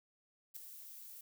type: noise with ADSR envelope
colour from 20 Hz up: violet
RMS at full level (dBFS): -43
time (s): 0.54-1.21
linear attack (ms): 24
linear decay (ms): 3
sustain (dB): -9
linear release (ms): 3
effects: none